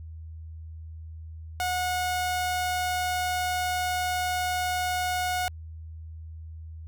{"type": "tone", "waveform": "sawtooth", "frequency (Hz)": 728, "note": "F#5", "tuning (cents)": -28, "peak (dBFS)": -22, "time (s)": [1.6, 5.48], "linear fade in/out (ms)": 0, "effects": ["added 80 Hz sine -38 dBFS peak until 6.87 s"]}